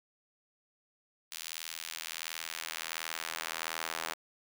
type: tone with high-pass filter sweep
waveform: square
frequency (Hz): 40.71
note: E1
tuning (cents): -21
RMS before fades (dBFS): -40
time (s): 1.31-4.14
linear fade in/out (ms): 10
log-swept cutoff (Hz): 3500 to 1000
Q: 0.76
effects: none